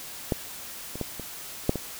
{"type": "clicks", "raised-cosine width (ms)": 2, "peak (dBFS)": [-10, -22, -15, -22, -7, -16], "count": 6, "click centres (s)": [0.322, 0.956, 1.013, 1.197, 1.694, 1.757], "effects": ["white hiss -40 dBFS RMS until 1.99 s"]}